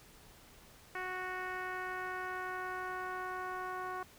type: tone with low-pass filter sweep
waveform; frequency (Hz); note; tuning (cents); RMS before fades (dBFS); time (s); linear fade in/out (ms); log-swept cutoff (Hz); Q
10% pulse; 368.7; F#4; -6; -40; 0.95-4.03; 2; 2000 to 1200; 1.8
effects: pink hiss -59 dBFS RMS until 4.18 s